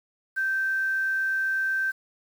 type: tone with quantisation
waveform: sine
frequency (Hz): 1558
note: G6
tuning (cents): -11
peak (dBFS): -23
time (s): 0.36-1.92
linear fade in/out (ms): 20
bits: 8
effects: none